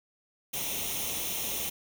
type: noise with comb filter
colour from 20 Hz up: white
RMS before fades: -33 dBFS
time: 0.53-1.7 s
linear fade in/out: 10 ms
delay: 0.32 ms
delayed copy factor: +0.7
effects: none